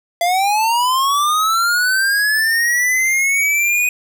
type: linear sweep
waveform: square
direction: up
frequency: 678 to 2489 Hz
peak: -14 dBFS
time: 0.21-3.89 s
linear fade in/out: 2 ms
effects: none